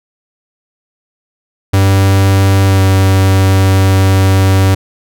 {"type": "tone with pitch glide", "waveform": "45% pulse", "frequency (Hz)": [97.2, 95.92], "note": ["G2", "G2"], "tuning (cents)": [-14, -37], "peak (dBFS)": -6, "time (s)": [1.73, 4.75], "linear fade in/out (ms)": 10, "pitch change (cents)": -23, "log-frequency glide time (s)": [2.65, 2.81], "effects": []}